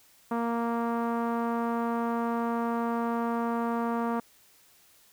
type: tone with low-pass filter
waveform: sawtooth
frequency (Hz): 233.1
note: A#3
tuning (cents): 0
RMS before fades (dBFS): -29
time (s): 0.31-4.2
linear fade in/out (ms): 5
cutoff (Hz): 1100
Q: 2.3
effects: white hiss -60 dBFS RMS until 5.12 s